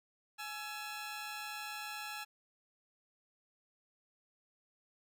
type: tone pair together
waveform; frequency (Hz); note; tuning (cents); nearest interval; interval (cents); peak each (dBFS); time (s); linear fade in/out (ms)
15% pulse; 842.3 / 1337; G#5 / E6; +24 / +24; minor sixth; 800; -37 / -39; 0.38-2.25; 20
effects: none